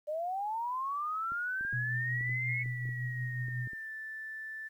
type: linear sweep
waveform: sine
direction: up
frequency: 587.3 to 2215 Hz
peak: -32 dBFS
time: 0.07-2.64 s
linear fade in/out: 20 ms
type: clicks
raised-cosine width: 3 ms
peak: -38 dBFS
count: 12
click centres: 1.32 / 1.61 / 1.65 / 1.728 / 2.21 / 2.295 / 2.659 / 2.855 / 2.891 / 3.484 / 3.673 / 3.733 s
type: tone with tremolo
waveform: sine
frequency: 123.3 Hz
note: B2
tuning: 2 cents flat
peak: -32 dBFS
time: 1.73-3.68 s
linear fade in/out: 5 ms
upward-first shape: triangle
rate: 5.5 Hz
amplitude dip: 45%
type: tone with pitch glide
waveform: sine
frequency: 1975.5 to 1760 Hz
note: B6 to A6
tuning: 0 to 0 cents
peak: -39 dBFS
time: 2.47-4.69 s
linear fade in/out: 20 ms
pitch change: -200 cents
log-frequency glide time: 2.65-3.92 s
effects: 11-bit